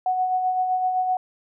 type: tone with tremolo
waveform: sine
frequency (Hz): 740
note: F#5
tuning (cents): 0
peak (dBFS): -18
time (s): 0.06-1.17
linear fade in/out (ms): 2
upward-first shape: sine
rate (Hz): 7.8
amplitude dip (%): 40
effects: none